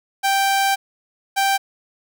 sawtooth tone pair in turn, 784 / 784 Hz, G5 / G5, 0 / 0 cents, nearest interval unison, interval 0 cents, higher neither, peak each -12 dBFS, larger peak neither, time 0.23-0.76 / 1.36-1.58 s, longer first, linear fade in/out 20 ms, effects none

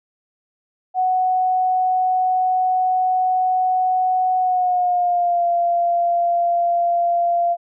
sine tone with pitch glide, 741 to 691.4 Hz, F#5 to F5, +2 to -18 cents, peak -15 dBFS, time 0.94-7.57 s, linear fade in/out 50 ms, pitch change -120 cents, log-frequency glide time 4.38-5.46 s, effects none

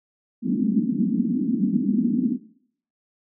pink band-pass noise, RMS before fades -22 dBFS, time 0.42-2.38 s, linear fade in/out 50 ms, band 200 to 270 Hz, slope 48 dB/octave, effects noise-tail reverb RT60 0.6 s tail -17 dB re dry

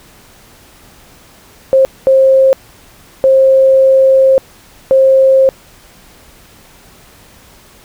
sine tone bursts at uneven times, 532 Hz, C5, 29 cents sharp, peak -4 dBFS, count 4, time 1.73-1.85 / 2.07-2.53 / 3.24-4.38 / 4.91-5.49 s, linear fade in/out 0 ms, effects pink hiss -42 dBFS RMS until 7.84 s

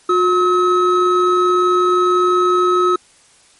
triangle tone pair together, 360 / 1283 Hz, F#4 / E6, -47 / -47 cents, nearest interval octave + minor seventh, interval 2200 cents, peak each -12 dBFS, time 0.09-2.96 s, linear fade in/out 5 ms, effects white hiss -50 dBFS RMS until 3.59 s + MP3 48 kbps

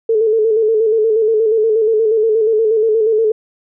sine tone with vibrato, 440 Hz, A4, in tune, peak -10 dBFS, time 0.09-3.32 s, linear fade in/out 5 ms, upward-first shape square, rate 8.4 Hz, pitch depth 47 cents each way, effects none

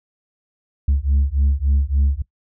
sine beating tone pair, 68 / 71.5 Hz, C#2 / D2, -33 / -46 cents, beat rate 3.5 Hz, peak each -16 dBFS, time 0.88-2.22 s, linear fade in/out 5 ms, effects noise-tail reverb RT60 0.1 s tail -21 dB re dry + tanh soft clip ceiling -11 dBFS

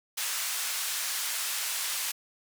white band-pass noise, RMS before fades -32 dBFS, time 0.17-2.12 s, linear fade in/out 10 ms, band 1100 to 12000 Hz, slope 12 dB/octave, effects none

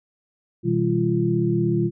sine tone cluster, 123.7 / 160.2 / 197 / 344.3 Hz, B2 / E3 / G3 / F4, +3 / -49 / +9 / -25 cents, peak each -24 / -24 / -25 / -22 dBFS, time 0.63-1.91 s, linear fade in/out 50 ms, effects none

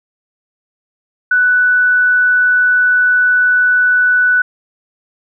sine tone, 1487 Hz, F#6, 8 cents sharp, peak -8 dBFS, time 1.31-4.42 s, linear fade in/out 5 ms, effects none

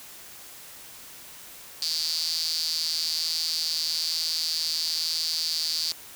sawtooth tone with high-pass filter, 161.1 Hz, E3, 39 cents flat, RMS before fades -28 dBFS, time 1.82-5.92 s, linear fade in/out 0 ms, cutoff 4600 Hz, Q 9.5, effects white hiss -45 dBFS RMS until 6.15 s

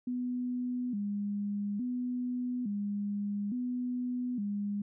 sine tone with vibrato, 224.8 Hz, A3, 37 cents sharp, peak -31 dBFS, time 0.07-4.82 s, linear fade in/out 5 ms, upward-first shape square, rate 0.58 Hz, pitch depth 170 cents each way, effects none

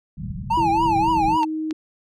white low-pass noise, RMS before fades -30 dBFS, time 0.17-1.37 s, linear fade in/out 5 ms, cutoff 210 Hz, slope 96 dB/octave
triangle tone with vibrato, 880 Hz, A5, in tune, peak -15 dBFS, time 0.5-1.45 s, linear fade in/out 10 ms, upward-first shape triangle, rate 3.7 Hz, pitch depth 210 cents each way
sine tone with pitch glide, 329.6 to 313.6 Hz, E4 to D#4, 0 to +14 cents, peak -23 dBFS, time 0.57-1.73 s, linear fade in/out 5 ms, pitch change -86 cents, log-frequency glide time 0.9-1.46 s
clicks, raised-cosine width 0.2 ms, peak -17 dBFS, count 2, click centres 1.432 / 1.709 s
effects none

